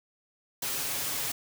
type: noise with comb filter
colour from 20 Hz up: white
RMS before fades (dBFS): -32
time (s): 0.62-1.32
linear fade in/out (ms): 5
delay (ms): 7.2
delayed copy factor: +0.95
effects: none